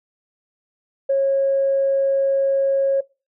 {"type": "tone", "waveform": "sine", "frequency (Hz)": 546, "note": "C#5", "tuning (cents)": -26, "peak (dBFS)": -14, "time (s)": [1.09, 3.01], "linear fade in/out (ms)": 10, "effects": ["noise-tail reverb RT60 0.3 s tail -24 dB re dry", "tanh soft clip ceiling -10 dBFS"]}